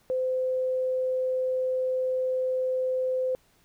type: tone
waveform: sine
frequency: 514 Hz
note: C5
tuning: 31 cents flat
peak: -24 dBFS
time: 0.1-3.35 s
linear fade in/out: 0 ms
effects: pink hiss -64 dBFS RMS until 3.64 s